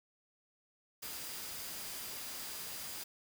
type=tone in noise; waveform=sine; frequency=4853 Hz; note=D#8; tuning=44 cents flat; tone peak=-53 dBFS; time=1.02-3.04 s; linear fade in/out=10 ms; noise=white; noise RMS=-44 dBFS; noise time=1.02-3.04 s; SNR=-12 dB; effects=none